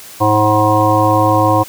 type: harmonic tone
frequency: 106.4 Hz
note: G#2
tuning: 42 cents sharp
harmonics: 1 / 3 / 5 / 7 / 9 / 10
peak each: -16 / -16 / -16 / -16 / -16 / -16 dBFS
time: 0.2-1.64 s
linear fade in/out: 20 ms
effects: white hiss -35 dBFS RMS until 1.68 s